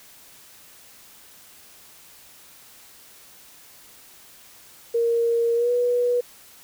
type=tone with pitch glide; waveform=sine; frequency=466.3 to 487.2 Hz; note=A#4 to B4; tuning=+1 to -24 cents; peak=-18 dBFS; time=4.94-6.21 s; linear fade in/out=10 ms; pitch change=+75 cents; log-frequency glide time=5.55-5.71 s; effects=white hiss -49 dBFS RMS until 6.63 s